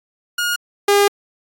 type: tone pair in turn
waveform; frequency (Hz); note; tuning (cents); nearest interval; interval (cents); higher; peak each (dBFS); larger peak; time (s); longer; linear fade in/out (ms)
sawtooth; 1432 / 404.9; F6 / G#4; +43 / -44; octave + minor seventh; 2187; first; -14 / -7; second; 0.38-0.56 / 0.88-1.08; second; 5
effects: AAC 48 kbps